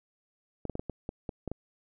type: clicks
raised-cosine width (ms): 2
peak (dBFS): -21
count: 9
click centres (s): 0.653 / 0.697 / 0.754 / 0.795 / 0.897 / 1.091 / 1.292 / 1.477 / 1.516
effects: none